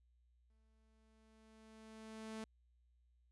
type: tone with exponential growth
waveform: sawtooth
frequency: 220 Hz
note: A3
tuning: in tune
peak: -40 dBFS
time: 0.5-2.44 s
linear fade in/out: 2 ms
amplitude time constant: 420 ms
effects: added 60 Hz sine -70 dBFS peak until 3.31 s + resampled to 24000 Hz